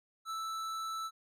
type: tone with tanh clipping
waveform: sine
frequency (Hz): 1318.5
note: E6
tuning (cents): 0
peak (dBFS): -38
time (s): 0.25-1.11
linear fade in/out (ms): 50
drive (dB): 16
effects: none